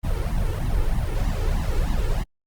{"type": "noise with flanger", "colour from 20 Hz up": "brown", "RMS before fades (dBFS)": -22, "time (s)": [0.03, 2.24], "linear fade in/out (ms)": 20, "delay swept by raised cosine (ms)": [1, 2.3], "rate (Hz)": 3.2, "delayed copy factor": 0.95, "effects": ["Opus 32 kbps"]}